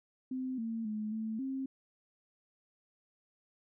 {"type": "tone with pitch steps", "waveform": "sine", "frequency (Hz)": [258.4, 226.6, 213.8, 220.5, 266.6], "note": ["C4", "A#3", "A3", "A3", "C4"], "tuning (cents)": [-21, -49, -49, 4, 33], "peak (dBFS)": -34, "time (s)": [0.31, 1.66], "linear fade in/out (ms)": 5, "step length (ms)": 270, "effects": []}